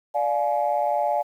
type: chord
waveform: sine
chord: D diminished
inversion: none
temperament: just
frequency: 587.3 / 704.8 / 845.8 Hz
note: D5 / F5 / Ab5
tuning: 0 / +16 / +31 cents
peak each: -24 dBFS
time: 0.14-1.23 s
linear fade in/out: 20 ms
effects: tanh soft clip ceiling -12 dBFS + 9-bit